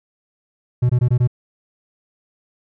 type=tone bursts; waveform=triangle; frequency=123.1 Hz; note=B2; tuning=5 cents flat; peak=-10 dBFS; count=5; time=0.82-1.275 s; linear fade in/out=10 ms; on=75 ms; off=20 ms; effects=none